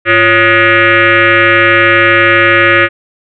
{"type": "tone with frequency modulation", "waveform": "sine", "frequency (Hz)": 104.4, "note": "G#2", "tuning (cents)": 10, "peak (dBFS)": -4, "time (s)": [0.05, 2.89], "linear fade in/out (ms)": 50, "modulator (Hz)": 450, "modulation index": 5.1, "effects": []}